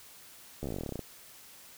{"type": "slowing click train", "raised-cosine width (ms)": 2, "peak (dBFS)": -23, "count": 17, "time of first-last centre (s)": [0.63, 0.993], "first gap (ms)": 13, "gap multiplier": 1.07, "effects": ["white hiss -53 dBFS RMS until 1.77 s"]}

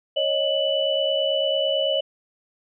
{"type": "tone cluster", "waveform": "sine", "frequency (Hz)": [551, 620, 2972], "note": ["C#5", "D#5", "F#7"], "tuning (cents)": [-11, -6, 7], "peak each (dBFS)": -24, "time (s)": [0.16, 2.01], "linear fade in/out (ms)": 10, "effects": []}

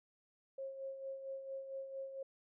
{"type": "tone with tremolo", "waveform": "sine", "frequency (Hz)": 539, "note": "C#5", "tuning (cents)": -49, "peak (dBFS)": -40, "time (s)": [0.58, 2.23], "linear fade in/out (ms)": 5, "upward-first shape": "sine", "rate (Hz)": 4.4, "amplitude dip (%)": 55, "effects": []}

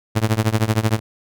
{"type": "tone with tremolo", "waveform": "sawtooth", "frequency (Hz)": 110, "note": "A2", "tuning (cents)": 0, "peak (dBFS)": -8, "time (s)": [0.15, 1], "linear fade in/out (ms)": 20, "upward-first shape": "triangle", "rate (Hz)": 13, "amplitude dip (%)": 100, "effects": []}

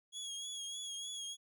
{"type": "tone with vibrato", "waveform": "25% pulse", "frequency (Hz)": 3322, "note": "G#7", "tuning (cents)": 0, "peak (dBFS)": -37, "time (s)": [0.12, 1.37], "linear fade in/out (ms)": 50, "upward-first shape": "triangle", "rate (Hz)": 3.3, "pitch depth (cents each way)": 48, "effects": []}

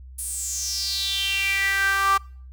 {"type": "tone with high-pass filter sweep", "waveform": "sawtooth", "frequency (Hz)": 392, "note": "G4", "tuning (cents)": 0, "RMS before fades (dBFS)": -24, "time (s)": [0.18, 2.18], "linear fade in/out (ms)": 10, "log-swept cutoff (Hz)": [9900, 1100], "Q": 6.1, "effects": ["noise-tail reverb RT60 0.5 s tail -25 dB re dry", "added 64 Hz sine -39 dBFS peak until 2.52 s"]}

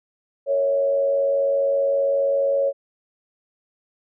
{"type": "tone with frequency modulation", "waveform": "sine", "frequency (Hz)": 554.4, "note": "C#5", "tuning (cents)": 0, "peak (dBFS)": -17, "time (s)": [0.46, 2.73], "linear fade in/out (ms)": 50, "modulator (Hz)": 95, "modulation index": 0.45, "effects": []}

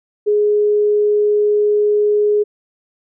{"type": "tone", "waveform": "sine", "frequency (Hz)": 417.3, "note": "G#4", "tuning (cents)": 8, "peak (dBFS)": -11, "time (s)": [0.26, 2.44], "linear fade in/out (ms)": 20, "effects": []}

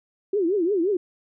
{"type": "tone with vibrato", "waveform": "sine", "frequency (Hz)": 371.1, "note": "F#4", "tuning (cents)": 5, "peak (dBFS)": -19, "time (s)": [0.33, 0.97], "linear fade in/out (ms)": 5, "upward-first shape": "triangle", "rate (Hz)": 5.7, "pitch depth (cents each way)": 270, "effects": []}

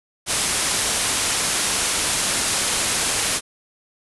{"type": "low-pass noise", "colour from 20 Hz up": "white", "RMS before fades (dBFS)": -22, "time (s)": [0.26, 3.41], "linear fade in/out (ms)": 50, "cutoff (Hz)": 11000, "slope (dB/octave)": 96, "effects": []}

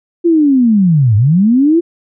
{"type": "linear two-way sweep", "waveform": "sine", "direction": "down then up", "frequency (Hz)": [349.2, 98.8, 349.2], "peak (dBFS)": -6, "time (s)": [0.24, 1.81], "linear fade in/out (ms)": 20, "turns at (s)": 1.16, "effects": []}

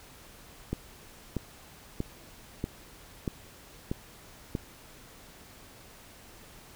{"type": "click train", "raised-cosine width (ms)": 3, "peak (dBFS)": -17, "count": 7, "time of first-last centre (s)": [0.73, 4.552], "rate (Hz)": 1.57, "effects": ["pink hiss -52 dBFS RMS until 6.75 s"]}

